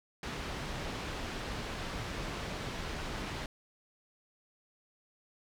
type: low-pass noise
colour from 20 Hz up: pink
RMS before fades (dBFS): -39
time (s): 0.23-3.46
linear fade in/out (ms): 2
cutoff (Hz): 4500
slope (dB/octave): 12
effects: none